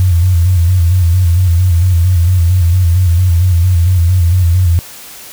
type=tone with vibrato; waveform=sine; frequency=88.3 Hz; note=F2; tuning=20 cents sharp; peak=-6 dBFS; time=0-4.79 s; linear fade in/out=0 ms; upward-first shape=square; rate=4.4 Hz; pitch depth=75 cents each way; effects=white hiss -32 dBFS RMS until 5.32 s

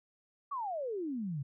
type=exponential sweep; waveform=sine; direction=down; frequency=1174.7 to 130.4 Hz; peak=-34 dBFS; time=0.51-1.43 s; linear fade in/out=10 ms; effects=none

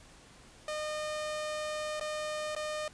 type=tone with dropouts; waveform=sawtooth; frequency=610 Hz; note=D#5; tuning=34 cents flat; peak=-30 dBFS; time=0.68-2.88 s; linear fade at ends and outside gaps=2 ms; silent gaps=1.998-2.01 / 2.551-2.563 s; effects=pink hiss -56 dBFS RMS until 2.93 s + resampled to 22050 Hz

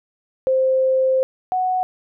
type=tone pair in turn; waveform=sine; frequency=523.3 / 740.1 Hz; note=C5 / F#5; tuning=0 / 0 cents; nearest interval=tritone; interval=600 cents; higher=second; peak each=-14 / -17 dBFS; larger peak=first; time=0.47-1.23 / 1.52-1.83 s; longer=first; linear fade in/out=0 ms; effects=none

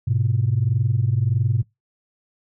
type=tone pair together; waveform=sine; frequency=104.5 / 126.09 Hz; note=G#2 / B2; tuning=+11 / +36 cents; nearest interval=minor third; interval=325 cents; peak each=-19 dBFS; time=0.07-1.63 s; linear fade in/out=10 ms; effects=noise-tail reverb RT60 0.2 s tail -25 dB re dry + tanh soft clip ceiling -10 dBFS

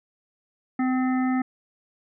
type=harmonic tone; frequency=256.9 Hz; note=C4; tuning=32 cents flat; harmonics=1 / 3 / 5 / 7 / 8; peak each=-21 / -31 / -35 / -38 / -39 dBFS; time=0.79-1.42 s; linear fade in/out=5 ms; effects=none

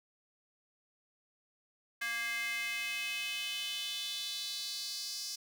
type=tone with high-pass filter sweep; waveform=square; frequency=233.1 Hz; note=A#3; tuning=in tune; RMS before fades=-38 dBFS; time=2.01-5.36 s; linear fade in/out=10 ms; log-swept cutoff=1800 to 5200 Hz; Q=4; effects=none

